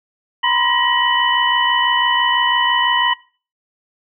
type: tone cluster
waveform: sine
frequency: 960 / 1026 / 1904 / 2986 Hz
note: B5 / C6 / A#6 / F#7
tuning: -49 / -34 / +36 / +15 cents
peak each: -19 dBFS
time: 0.43-3.14 s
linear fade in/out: 10 ms
effects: noise-tail reverb RT60 0.4 s tail -22 dB re dry